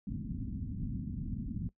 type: low-pass noise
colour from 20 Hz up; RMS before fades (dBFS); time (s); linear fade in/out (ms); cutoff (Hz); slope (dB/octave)
white; -38; 0.07-1.69; 2; 250; 48
effects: noise-tail reverb RT60 0.1 s tail -19 dB re dry